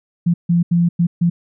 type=tone bursts at uneven times; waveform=sine; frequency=171.8 Hz; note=F3; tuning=28 cents flat; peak=-11 dBFS; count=5; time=0.26-0.34 / 0.49-0.63 / 0.71-0.89 / 0.99-1.07 / 1.21-1.3 s; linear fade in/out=10 ms; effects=none